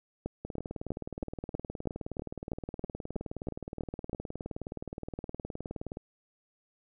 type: two click trains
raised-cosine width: 2 ms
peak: -20 / -24 dBFS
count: 13 / 107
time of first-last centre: 0.26-4.131 / 0.45-5.971 s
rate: 3.1 / 19.2 Hz
effects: none